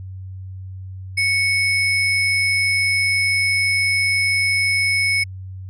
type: tone with sample-and-hold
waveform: sine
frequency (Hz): 2217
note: C#7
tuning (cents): 0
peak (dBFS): -15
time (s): 1.17-5.24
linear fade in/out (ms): 10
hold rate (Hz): 7350
effects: added 94 Hz sine -30 dBFS peak until 5.69 s + resampled to 22050 Hz